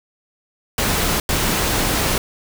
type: noise bursts at uneven times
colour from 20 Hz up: pink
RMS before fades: -19 dBFS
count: 2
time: 0.78-1.2 / 1.29-2.18 s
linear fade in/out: 2 ms
effects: none